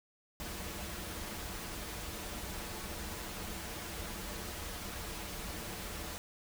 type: noise with comb filter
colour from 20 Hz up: pink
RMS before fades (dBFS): -42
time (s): 0.4-6.18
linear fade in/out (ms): 0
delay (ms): 7.6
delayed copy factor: -0.55
effects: none